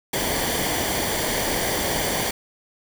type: noise with comb filter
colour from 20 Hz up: pink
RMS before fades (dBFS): -24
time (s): 0.13-2.31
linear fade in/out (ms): 5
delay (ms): 0.76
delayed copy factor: -0.6
effects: none